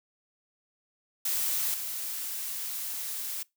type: noise with level steps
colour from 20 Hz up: blue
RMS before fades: -29 / -35 dBFS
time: 1.25-3.43 s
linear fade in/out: 5 ms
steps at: 1.74 s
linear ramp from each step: 2 ms
effects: noise-tail reverb RT60 0.2 s tail -23 dB re dry